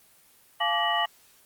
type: tone cluster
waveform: sine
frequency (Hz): 693 / 857 / 1162 / 1899 / 2953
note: F5 / A5 / D6 / A#6 / F#7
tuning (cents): -14 / -46 / -19 / +32 / -4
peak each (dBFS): -29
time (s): 0.6-1.06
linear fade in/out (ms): 10
effects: white hiss -58 dBFS RMS until 1.45 s + Opus 24 kbps